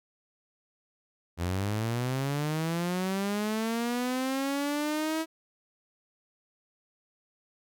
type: linear sweep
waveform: sawtooth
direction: up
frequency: 83.2 to 324.1 Hz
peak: -24 dBFS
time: 1.37-5.26 s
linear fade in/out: 50 ms
effects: none